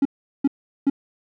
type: tone bursts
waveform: triangle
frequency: 277.2 Hz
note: C#4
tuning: in tune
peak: -11 dBFS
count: 3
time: 0.02-0.899 s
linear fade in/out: 5 ms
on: 33 ms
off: 390 ms
effects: tanh soft clip ceiling -9 dBFS